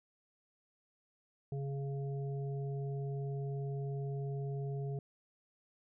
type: harmonic tone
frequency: 138.59 Hz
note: C#3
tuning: in tune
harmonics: 1 / 3 / 5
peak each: -36 / -44 / -52 dBFS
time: 1.52-4.99 s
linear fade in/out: 2 ms
effects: none